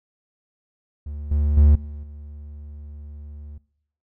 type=tone with level steps; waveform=triangle; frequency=73.42 Hz; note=D2; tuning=in tune; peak=-27 / -15 / -8 / -28 / -33 dBFS; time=1.06-3.58 s; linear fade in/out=5 ms; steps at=1.31 / 1.57 / 1.75 / 2.03 s; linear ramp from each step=5 ms; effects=noise-tail reverb RT60 0.7 s tail -22 dB re dry